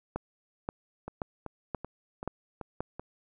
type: two click trains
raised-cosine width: 1 ms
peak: -18 / -24 dBFS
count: 6 / 6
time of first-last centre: 0.16-2.806 / 1.08-2.996 s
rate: 1.89 / 2.61 Hz
effects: none